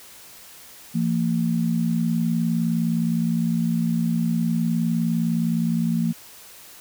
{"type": "tone pair together", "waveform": "sine", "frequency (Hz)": [168.3, 227.9], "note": ["E3", "A#3"], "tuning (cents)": [36, -39], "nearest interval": "perfect fourth", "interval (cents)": 525, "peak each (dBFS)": [-22, -22], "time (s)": [0.94, 6.13], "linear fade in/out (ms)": 20, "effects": ["white hiss -45 dBFS RMS until 6.8 s"]}